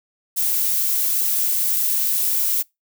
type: noise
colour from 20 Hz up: violet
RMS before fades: -20 dBFS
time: 0.36-2.63 s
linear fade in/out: 20 ms
effects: noise-tail reverb RT60 0.2 s tail -25 dB re dry